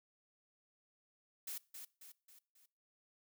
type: noise with echo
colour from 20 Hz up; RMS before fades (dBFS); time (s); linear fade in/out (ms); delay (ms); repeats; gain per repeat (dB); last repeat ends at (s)
blue; -44; 1.47-1.58; 5; 270; 4; -6; 2.66
effects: noise-tail reverb RT60 0.4 s tail -22 dB re dry